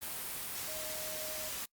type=tone in noise; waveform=sine; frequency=622.3 Hz; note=D#5; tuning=in tune; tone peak=-45 dBFS; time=0.67-1.5 s; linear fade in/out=20 ms; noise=white; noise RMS=-40 dBFS; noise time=0.01-1.66 s; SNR=-8 dB; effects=noise-tail reverb RT60 0.1 s tail -22 dB re dry + Opus 32 kbps